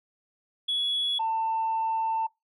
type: tone pair in turn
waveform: sine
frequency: 3376 / 894.2 Hz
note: G#7 / A5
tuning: +28 / +28 cents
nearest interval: octave + major seventh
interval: 2300 cents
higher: first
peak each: -23 dBFS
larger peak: neither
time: 0.68-1.19 / 1.19-2.27 s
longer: second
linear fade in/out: 10 ms
effects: noise-tail reverb RT60 0.2 s tail -23 dB re dry + tanh soft clip ceiling -21 dBFS